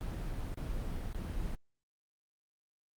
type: noise with dropouts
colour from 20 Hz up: brown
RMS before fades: -37 dBFS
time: 0.01-1.55 s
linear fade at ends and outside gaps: 0 ms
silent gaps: 0.334-0.338 / 0.542-0.574 / 1.129-1.147 s
effects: Opus 24 kbps